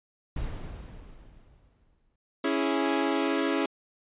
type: noise with exponential decay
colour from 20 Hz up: brown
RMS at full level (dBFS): -31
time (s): 0.36-2.16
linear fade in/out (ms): 5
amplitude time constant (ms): 390
type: chord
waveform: sawtooth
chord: C# minor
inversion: none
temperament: equal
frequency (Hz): 277.2 / 329.6 / 415.3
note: C#4 / E4 / G#4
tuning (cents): 0 / 0 / 0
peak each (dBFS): -24 / -25 / -27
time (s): 2.44-3.66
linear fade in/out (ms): 5
effects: resampled to 8000 Hz